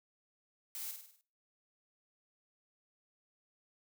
blue noise with echo, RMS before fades -43 dBFS, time 0.75-0.91 s, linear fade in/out 0 ms, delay 50 ms, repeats 6, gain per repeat -5 dB, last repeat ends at 1.21 s, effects noise-tail reverb RT60 0.4 s tail -19 dB re dry

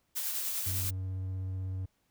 blue noise with tremolo, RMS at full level -33 dBFS, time 0.15-0.91 s, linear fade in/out 20 ms, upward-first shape sine, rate 9.9 Hz, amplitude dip 30%
triangle tone with vibrato, 93.9 Hz, F#2, 26 cents sharp, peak -31 dBFS, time 0.66-1.86 s, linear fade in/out 10 ms, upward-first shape sine, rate 16 Hz, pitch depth 10 cents each way
effects pink hiss -75 dBFS RMS until 2.1 s

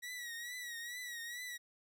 sawtooth tone with vibrato, 1921 Hz, B6, 48 cents flat, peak -39 dBFS, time 0.02-1.58 s, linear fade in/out 20 ms, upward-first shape triangle, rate 2.3 Hz, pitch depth 79 cents each way, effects none

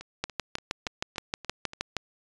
two click trains, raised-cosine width 0.2 ms, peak -24 / -11 dBFS, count 7 / 12, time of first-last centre 0.01-1.734 / 0.24-1.967 s, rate 3.48 / 6.37 Hz, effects resampled to 22050 Hz

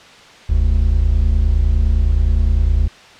triangle tone pair together, 43.69 / 73.42 Hz, F1 / D2, +1 / 0 cents, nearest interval major sixth, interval 899 cents, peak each -12 dBFS, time 0.49-2.88 s, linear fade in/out 10 ms, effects white hiss -41 dBFS RMS until 3.19 s + low-pass 4000 Hz 12 dB/octave

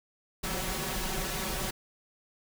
pink noise with comb filter, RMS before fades -33 dBFS, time 0.43-1.71 s, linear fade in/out 10 ms, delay 5.3 ms, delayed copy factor +1, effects none

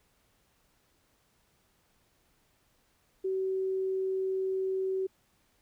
sine tone, 380 Hz, F#4, 46 cents sharp, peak -28 dBFS, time 3.24-5.07 s, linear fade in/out 10 ms, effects pink hiss -70 dBFS RMS until 5.61 s

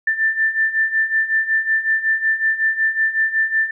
sine beating tone pair, 1773 / 1778.4 Hz, A6 / A6, +13 / +18 cents, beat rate 5.4 Hz, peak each -21 / -17 dBFS, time 0.07-3.71 s, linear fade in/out 5 ms, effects none

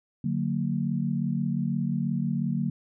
sine chord, D augmented, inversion none, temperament just, 146.83 / 183.54 / 229.4 Hz, D3 / F#3 / A#3, 0 / -14 / -28 cents, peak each -29 dBFS, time 0.24-2.7 s, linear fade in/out 5 ms, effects none

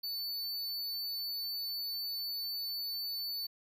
square tone, 4498 Hz, C#8, 24 cents sharp, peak -36 dBFS, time 0.03-3.47 s, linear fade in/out 10 ms, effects none

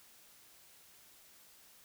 silence, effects white hiss -61 dBFS RMS until 1.84 s

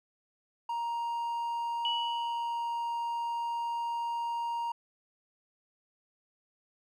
triangle tone, 937 Hz, A#5, 9 cents sharp, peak -29 dBFS, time 0.69-4.72 s, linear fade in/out 5 ms
sine tone with exponential decay, 2940 Hz, F#7, 12 cents flat, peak -28 dBFS, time 1.85-2.91 s, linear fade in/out 1 ms, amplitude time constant 230 ms
effects none

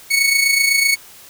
sawtooth tone with amplitude modulation, 2217 Hz, C#7, in tune, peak -7 dBFS, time 0.1-0.96 s, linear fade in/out 20 ms, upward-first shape sine, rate 27.9 Hz, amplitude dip 55%, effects white hiss -42 dBFS RMS until 1.29 s

